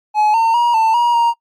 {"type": "tone with pitch steps", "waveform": "triangle", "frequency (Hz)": [848, 908, 952, 891, 953, 937], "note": ["G#5", "A#5", "A#5", "A5", "A#5", "A#5"], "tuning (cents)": [36, -46, 36, 22, 38, 9], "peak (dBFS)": -8, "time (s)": [0.14, 1.34], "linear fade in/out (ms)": 50, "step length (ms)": 200, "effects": ["noise-tail reverb RT60 0.1 s tail -23 dB re dry", "MP3 64 kbps"]}